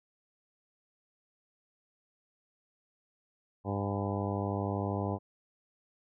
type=harmonic tone with a mistuned harmonic; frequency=99.9 Hz; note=G2; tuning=33 cents sharp; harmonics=1 / 2 / 3 / 4 / 5 / 6 / 7 / 8 / 9 / 10; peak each=-34 / -37 / -39 / -40 / -41 / -42 / -42 / -43 / -44 / -44 dBFS; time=3.64-5.19 s; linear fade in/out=50 ms; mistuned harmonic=9; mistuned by=-53 cents; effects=none